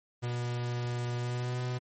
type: tone with pitch glide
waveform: 45% pulse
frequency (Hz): 121.3 to 124.71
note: B2 to B2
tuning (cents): -31 to +17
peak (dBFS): -31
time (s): 0.22-1.79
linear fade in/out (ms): 20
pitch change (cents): +48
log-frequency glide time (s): 1.17-1.61
effects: MP3 32 kbps